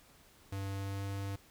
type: tone with pitch glide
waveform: square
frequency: 98 to 98.8 Hz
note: G2 to G2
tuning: 0 to +14 cents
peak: -37 dBFS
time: 0.52-1.36 s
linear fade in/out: 5 ms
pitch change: +14 cents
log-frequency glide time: 0.72-1.05 s
effects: pink hiss -62 dBFS RMS until 1.5 s